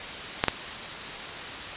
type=clicks; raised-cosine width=0.3 ms; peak=-4 dBFS; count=2; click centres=0.439 / 0.483 s; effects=white hiss -35 dBFS RMS until 1.76 s + resampled to 8000 Hz